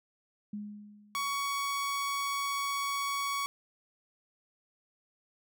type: tone with exponential decay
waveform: sine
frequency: 207.7 Hz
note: G#3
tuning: in tune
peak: -34 dBFS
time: 0.53-1.5 s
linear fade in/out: 5 ms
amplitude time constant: 210 ms
type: tone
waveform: sawtooth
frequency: 1121 Hz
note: C#6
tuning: 19 cents sharp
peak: -27 dBFS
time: 1.15-3.46 s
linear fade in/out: 0 ms
effects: none